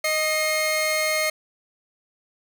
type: tone pair together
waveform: sawtooth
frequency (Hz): 622.3 / 2136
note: D#5 / C7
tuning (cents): 0 / +35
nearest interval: octave + major sixth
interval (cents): 2135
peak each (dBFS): -20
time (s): 0.04-1.3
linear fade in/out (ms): 5
effects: none